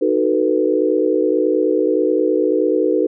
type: chord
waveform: sine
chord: B dominant seventh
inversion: first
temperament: just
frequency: 308.7 / 370.4 / 444.5 / 493.9 Hz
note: D#4 / F#4 / A4 / B4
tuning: -14 / +2 / +18 / 0 cents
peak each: -19 dBFS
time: 0.01-3.07 s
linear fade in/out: 10 ms
effects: none